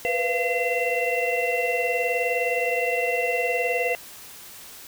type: tone cluster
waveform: sine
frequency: 484.6 / 504 / 690 / 2045 / 2714 Hz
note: B4 / B4 / F5 / C7 / E7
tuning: -33 / +35 / -21 / -40 / +50 cents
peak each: -28 dBFS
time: 0.05-3.95 s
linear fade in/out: 0 ms
effects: white hiss -43 dBFS RMS until 4.87 s